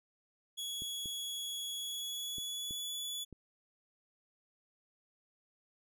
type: tone with pitch glide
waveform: sawtooth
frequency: 3357 to 3426 Hz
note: G#7 to A7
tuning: +18 to -47 cents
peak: -35 dBFS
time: 0.57-3.25 s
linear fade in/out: 20 ms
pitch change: +35 cents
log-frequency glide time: 1.75-2.97 s
type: clicks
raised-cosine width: 3 ms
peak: -36 dBFS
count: 5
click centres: 0.821 / 1.058 / 2.383 / 2.709 / 3.327 s
effects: none